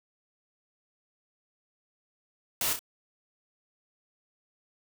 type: noise with echo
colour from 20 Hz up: white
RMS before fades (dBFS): -29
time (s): 2.61-2.73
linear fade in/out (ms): 2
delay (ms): 31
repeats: 2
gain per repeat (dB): -6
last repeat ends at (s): 2.792
effects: none